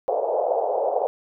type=band-pass noise; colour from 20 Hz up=white; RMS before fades=-23 dBFS; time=0.08-1.07 s; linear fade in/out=0 ms; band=450 to 760 Hz; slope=48 dB/octave; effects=none